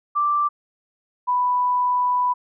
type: tone pair in turn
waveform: sine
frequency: 1174.7 / 990.2 Hz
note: D6 / B5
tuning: 0 / +4 cents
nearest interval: minor third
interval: 296 cents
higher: first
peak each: -17 dBFS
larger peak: neither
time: 0.15-0.49 / 1.27-2.34 s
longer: second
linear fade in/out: 20 ms
effects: none